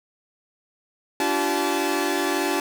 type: tone cluster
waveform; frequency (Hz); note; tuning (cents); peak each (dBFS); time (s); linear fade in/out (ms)
sawtooth; 288.5 / 341.7 / 383.6 / 866; D4 / F4 / G4 / A5; -31 / -38 / -37 / -28; -23; 1.2-2.6; 2
effects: none